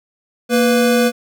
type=tone pair together; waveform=square; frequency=233.1 / 493.6 Hz; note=A#3 / B4; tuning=0 / -1 cents; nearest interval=octave + minor second; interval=1299 cents; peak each=-15 dBFS; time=0.49-1.12 s; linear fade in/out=50 ms; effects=none